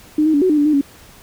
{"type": "tone with pitch steps", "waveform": "sine", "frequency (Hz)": [304.6, 314.3, 286.7, 371.8, 301.8, 290.9, 304.1, 280.1], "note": ["D#4", "D#4", "D4", "F#4", "D4", "D4", "D#4", "C#4"], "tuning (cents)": [-37, 18, -42, 8, 47, -16, -40, 18], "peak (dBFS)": -11, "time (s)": [0.18, 0.812], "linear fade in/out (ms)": 5, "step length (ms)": 79, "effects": ["pink hiss -44 dBFS RMS until 1.22 s"]}